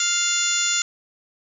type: harmonic tone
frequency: 698.5 Hz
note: F5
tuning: in tune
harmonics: 2 / 3 / 4 / 5 / 6 / 7 / 8 / 9 / 10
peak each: -28 / -31 / -29 / -27 / -32 / -34 / -31 / -33 / -22 dBFS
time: 0-0.82 s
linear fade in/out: 2 ms
effects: 9-bit